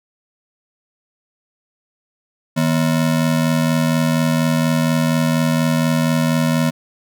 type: ring-modulated tone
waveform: square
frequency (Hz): 200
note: G3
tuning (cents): +35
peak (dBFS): -12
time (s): 2.56-6.71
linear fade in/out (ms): 20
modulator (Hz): 42.1
effects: none